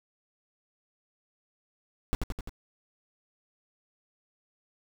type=noise with echo; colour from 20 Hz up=brown; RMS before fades=-25 dBFS; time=2.13-2.15 s; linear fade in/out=0 ms; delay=86 ms; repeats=4; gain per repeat=-3 dB; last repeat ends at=2.494 s; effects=none